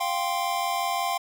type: chord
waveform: square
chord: F suspended second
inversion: none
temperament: equal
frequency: 698.5 / 784 / 1046.5 Hz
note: F5 / G5 / C6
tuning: 0 / 0 / 0 cents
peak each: -30 / -30 / -30 dBFS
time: 0-1.18 s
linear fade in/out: 10 ms
effects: none